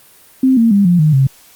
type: tone with pitch steps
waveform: sine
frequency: 261.6 / 229.1 / 200.6 / 175.61 / 153.76 / 134.63 Hz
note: C4 / A#3 / G3 / F3 / D#3 / C3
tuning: 0 / -30 / +40 / +10 / -20 / +50 cents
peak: -7 dBFS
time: 0.43-1.27 s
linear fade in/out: 5 ms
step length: 140 ms
effects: white hiss -45 dBFS RMS until 1.55 s + Opus 32 kbps